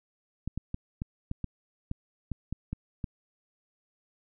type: clicks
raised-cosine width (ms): 5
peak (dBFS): -20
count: 11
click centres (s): 0.476 / 0.576 / 0.744 / 1.019 / 1.314 / 1.443 / 1.914 / 2.317 / 2.526 / 2.73 / 3.042
effects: none